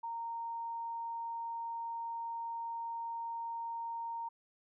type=tone; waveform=sine; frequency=925 Hz; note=A#5; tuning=14 cents flat; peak=-37 dBFS; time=0.03-4.29 s; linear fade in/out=10 ms; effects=none